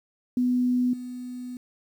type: tone with level steps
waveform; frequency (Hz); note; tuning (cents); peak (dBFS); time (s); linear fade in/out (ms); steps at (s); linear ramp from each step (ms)
sine; 248.6; B3; +12; -20 / -33; 0.37-1.57; 2; 0.93; 5
effects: 9-bit